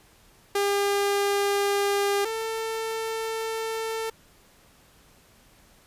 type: tone pair in turn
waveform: sawtooth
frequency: 402.3 / 447 Hz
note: G4 / A4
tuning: +45 / +27 cents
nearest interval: major second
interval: 182 cents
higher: second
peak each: -18 / -24 dBFS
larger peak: first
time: 0.55-2.25 / 2.25-4.1 s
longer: second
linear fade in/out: 5 ms
effects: pink hiss -57 dBFS RMS until 5.86 s + resampled to 32000 Hz